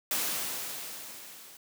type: noise with level ramp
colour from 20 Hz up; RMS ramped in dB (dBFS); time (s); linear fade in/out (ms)
white; -29 to -51; 0.11-1.57; 2
effects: high-pass 150 Hz 12 dB/octave